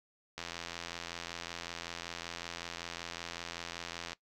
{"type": "click train", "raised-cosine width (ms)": 0.2, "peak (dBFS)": -22, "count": 321, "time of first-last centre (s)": [0.38, 4.131], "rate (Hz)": 85.3, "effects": ["noise-tail reverb RT60 0.1 s tail -20 dB re dry"]}